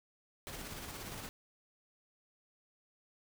pink noise with tremolo, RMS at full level -44 dBFS, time 0.47-1.29 s, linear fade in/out 0 ms, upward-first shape square, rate 17 Hz, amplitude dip 30%, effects none

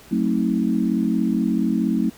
sine chord, F# diminished seventh, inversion none, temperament just, 185 / 222 / 266.4 / 319.7 Hz, F#3 / A3 / C4 / Eb4, 0 / +16 / +31 / +47 cents, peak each -24 / -21 / -24 / -25 dBFS, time 0.11-2.1 s, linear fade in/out 10 ms, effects pink hiss -47 dBFS RMS until 2.17 s

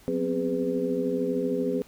sine tone cluster, 181.3 / 249 / 262.1 / 411.1 / 499.9 Hz, F#3 / B3 / C4 / G#4 / B4, -35 / +14 / +3 / -18 / +21 cents, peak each -34 / -34 / -29 / -29 / -30 dBFS, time 0.08-1.82 s, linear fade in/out 0 ms, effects pink hiss -55 dBFS RMS until 1.87 s

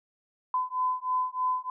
sine beating tone pair, 1012 / 1015.2 Hz, B5 / B5, +42 / +47 cents, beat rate 3.2 Hz, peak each -29 dBFS, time 0.54-1.7 s, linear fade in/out 2 ms, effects none

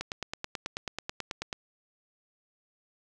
click train, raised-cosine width 0.2 ms, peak -16 dBFS, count 15, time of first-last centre 0.01-1.528 s, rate 9.22 Hz, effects none

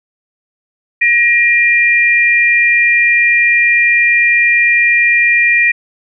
sine tone pair together, 1895.6 / 2400 Hz, A#6 / D7, +28 / +37 cents, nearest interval major third, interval 409 cents, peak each -10 dBFS, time 1.01-5.72 s, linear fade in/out 10 ms, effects none

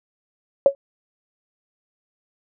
sine tone with exponential decay, 554.4 Hz, C#5, in tune, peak -5 dBFS, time 0.66-0.75 s, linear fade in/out 1 ms, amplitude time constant 18 ms, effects none

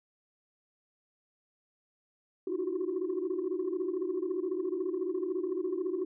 sine tone cluster, 309.7 / 344.4 / 368.3 / 382.4 Hz, D#4 / F4 / F#4 / G4, -8 / -24 / -8 / -43 cents, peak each -38 / -35 / -33 / -35 dBFS, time 2.47-6.05 s, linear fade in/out 5 ms, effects tanh soft clip ceiling -24 dBFS

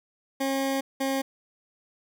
20% pulse tone pair in turn, 270.6 / 269.5 Hz, C#4 / C#4, -42 / -49 cents, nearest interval unison, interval 7 cents, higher first, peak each -20 / -20 dBFS, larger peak neither, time 0.4-0.81 / 1-1.22 s, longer first, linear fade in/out 10 ms, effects none

